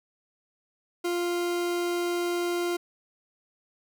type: tone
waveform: 40% pulse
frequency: 349.2 Hz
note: F4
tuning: in tune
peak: -25 dBFS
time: 1.04-2.77 s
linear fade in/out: 10 ms
effects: none